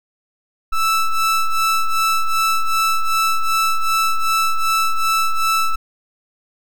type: ring-modulated tone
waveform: square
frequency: 659.3 Hz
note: E5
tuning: in tune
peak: -12 dBFS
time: 0.72-5.76 s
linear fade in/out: 10 ms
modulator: 658 Hz
effects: none